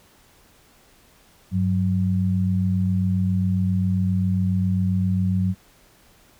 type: tone pair together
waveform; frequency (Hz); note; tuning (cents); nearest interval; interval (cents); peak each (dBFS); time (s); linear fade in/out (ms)
sine; 97.58 / 185; G2 / F#3; -7 / 0; major seventh; 1107; -21; 1.51-5.55; 50
effects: pink hiss -55 dBFS RMS until 6.39 s